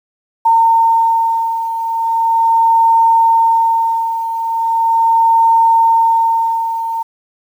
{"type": "beating tone pair", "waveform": "sine", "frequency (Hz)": [911, 911.39], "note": ["A#5", "A#5"], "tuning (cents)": [-40, -39], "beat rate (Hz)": 0.39, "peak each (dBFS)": [-10, -16], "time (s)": [0.45, 7.03], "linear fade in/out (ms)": 10, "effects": ["7-bit"]}